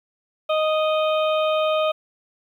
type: harmonic tone with a mistuned harmonic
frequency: 622 Hz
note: D#5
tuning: 1 cent flat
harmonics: 1 / 2 / 4 / 5 / 6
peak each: -19 / -25 / -31 / -33 / -35 dBFS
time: 0.49-1.92 s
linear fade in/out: 10 ms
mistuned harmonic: 6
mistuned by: -25 cents
effects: 9-bit